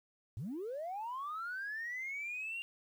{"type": "linear sweep", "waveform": "sine", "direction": "up", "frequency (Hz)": [90.4, 2800], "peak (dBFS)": -37, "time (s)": [0.37, 2.62], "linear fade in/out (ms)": 0, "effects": ["tanh soft clip ceiling -34 dBFS", "11-bit"]}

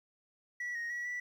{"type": "tone with pitch steps", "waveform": "sine", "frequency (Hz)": [1946, 1871, 1930, 1960], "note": ["B6", "A#6", "B6", "B6"], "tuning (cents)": [-26, 6, -40, -14], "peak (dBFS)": -33, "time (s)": [0.6, 1.2], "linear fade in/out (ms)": 5, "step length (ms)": 150, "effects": ["tanh soft clip ceiling -34 dBFS", "11-bit"]}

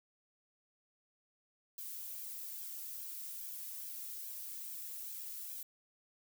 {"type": "noise with flanger", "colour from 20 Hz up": "violet", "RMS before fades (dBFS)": -45, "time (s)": [1.78, 5.63], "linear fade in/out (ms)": 2, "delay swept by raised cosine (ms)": [1.2, 2.4], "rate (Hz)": 2.4, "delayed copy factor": 0.65, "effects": []}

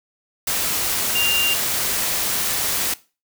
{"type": "tone in noise", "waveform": "sine", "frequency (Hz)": 2794, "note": "F7", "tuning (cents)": 0, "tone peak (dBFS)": -18, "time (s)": [1.15, 1.54], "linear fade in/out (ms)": 5, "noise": "white", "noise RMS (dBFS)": -22, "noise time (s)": [0.47, 2.94], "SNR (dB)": 1, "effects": ["noise-tail reverb RT60 0.3 s tail -18 dB re dry"]}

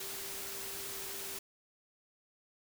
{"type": "tone in noise", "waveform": "sine", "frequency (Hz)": 392, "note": "G4", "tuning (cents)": 0, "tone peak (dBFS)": -51, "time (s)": [0, 1.39], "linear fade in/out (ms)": 5, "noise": "white", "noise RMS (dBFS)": -42, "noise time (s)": [0, 1.39], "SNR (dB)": -12, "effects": []}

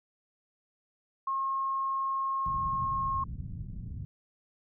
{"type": "tone", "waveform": "sine", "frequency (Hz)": 1078, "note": "C#6", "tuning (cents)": -49, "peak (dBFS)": -28, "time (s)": [1.27, 3.24], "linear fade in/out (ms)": 5}
{"type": "low-pass noise", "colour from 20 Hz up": "white", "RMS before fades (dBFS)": -39, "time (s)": [2.46, 4.05], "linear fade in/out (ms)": 0, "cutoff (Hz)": 150, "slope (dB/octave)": 24}
{"effects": []}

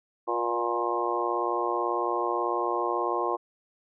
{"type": "harmonic tone with a mistuned harmonic", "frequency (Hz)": 118.2, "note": "A#2", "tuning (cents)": 24, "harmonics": [3, 4, 5, 6, 7, 8, 9], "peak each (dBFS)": [-31, -33, -35, -34, -34, -35, -30], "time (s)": [0.27, 3.37], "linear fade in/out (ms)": 20, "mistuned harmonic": 4, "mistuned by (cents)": 18, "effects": []}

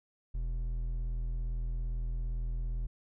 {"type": "tone with hard clipping", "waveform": "sine", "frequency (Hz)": 41.2, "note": "E1", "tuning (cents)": 0, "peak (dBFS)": -33, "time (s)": [0.34, 2.87], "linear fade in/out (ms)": 10, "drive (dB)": 6, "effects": []}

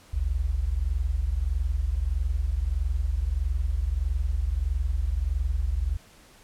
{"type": "tone pair together", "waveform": "sine", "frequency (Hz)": [50.72, 72.3], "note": ["G#1", "D2"], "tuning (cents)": [-40, -27], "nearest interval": "tritone", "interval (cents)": 613, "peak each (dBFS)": -26, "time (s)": [0.13, 5.97], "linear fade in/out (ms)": 10, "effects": ["pink hiss -54 dBFS RMS until 6.43 s", "low-pass 12000 Hz 12 dB/octave"]}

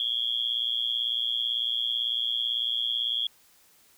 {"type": "tone with amplitude modulation", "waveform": "sine", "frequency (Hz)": 3310, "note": "G#7", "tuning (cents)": -6, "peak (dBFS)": -21, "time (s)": [0, 3.27], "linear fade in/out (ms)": 2, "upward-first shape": "sine", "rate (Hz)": 118, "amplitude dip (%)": 100, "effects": ["white hiss -60 dBFS RMS until 3.97 s"]}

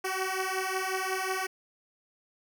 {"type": "beating tone pair", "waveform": "10% pulse", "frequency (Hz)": [375, 380.5], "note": ["F#4", "F#4"], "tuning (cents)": [23, 48], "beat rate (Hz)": 5.5, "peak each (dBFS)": [-24, -24], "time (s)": [0.04, 1.47], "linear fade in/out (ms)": 10, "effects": []}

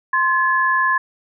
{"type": "tone pair together", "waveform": "sine", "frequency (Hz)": [1046.5, 1710.6], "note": ["C6", "A6"], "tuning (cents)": [0, -49], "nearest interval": "major sixth", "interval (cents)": 851, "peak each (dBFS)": -17, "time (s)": [0.13, 0.98], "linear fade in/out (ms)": 5, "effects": []}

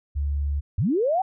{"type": "tone", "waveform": "sine", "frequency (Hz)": 71.6, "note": "D2", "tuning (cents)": -43, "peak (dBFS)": -22, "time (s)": [0.15, 0.61], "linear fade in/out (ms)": 20}
{"type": "linear sweep", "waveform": "sine", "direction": "up", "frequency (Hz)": [68.4, 785], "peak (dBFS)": -19, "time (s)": [0.78, 1.22], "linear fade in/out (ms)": 5}
{"effects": []}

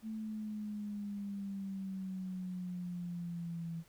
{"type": "exponential sweep", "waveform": "sine", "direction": "down", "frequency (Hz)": [221, 164.81], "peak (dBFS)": -38, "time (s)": [0.02, 3.84], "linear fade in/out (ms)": 50, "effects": ["pink hiss -66 dBFS RMS until 3.88 s"]}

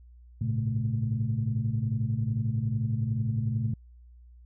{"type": "tone cluster", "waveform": "sine", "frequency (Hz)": [103.5, 114.6, 137.1, 218.7], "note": ["G#2", "A#2", "C#3", "A3"], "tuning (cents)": [-5, -29, -19, -10], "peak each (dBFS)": [-34, -27, -32, -34], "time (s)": [0.41, 3.74], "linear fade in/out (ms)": 5, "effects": ["tanh soft clip ceiling -16 dBFS", "added 60 Hz sine -49 dBFS peak until 4.45 s"]}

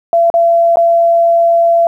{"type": "tone with dropouts", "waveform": "sine", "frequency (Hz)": 677, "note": "E5", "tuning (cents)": 46, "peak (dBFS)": -6, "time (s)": [0.13, 1.87], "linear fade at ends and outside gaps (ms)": 1, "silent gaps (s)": [[0.301, 0.34], [0.758, 0.77]], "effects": ["8-bit"]}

